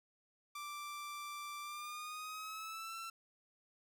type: tone with pitch glide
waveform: sawtooth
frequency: 1174.7 to 1341.6 Hz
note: D6 to E6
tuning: 0 to +30 cents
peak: -40 dBFS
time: 0.55-3.1 s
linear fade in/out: 5 ms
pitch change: +230 cents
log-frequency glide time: 1.61-2.96 s
effects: none